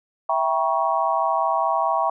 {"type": "chord", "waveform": "sine", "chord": "E diminished seventh", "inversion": "none", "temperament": "equal with one note detuned", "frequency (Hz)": [659.3, 784, 955.2, 1108.7], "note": ["E5", "G5", "Bb5", "Db6"], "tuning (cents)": [0, 0, 42, 0], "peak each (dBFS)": -24, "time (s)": [0.29, 2.1], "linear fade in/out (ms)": 5, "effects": []}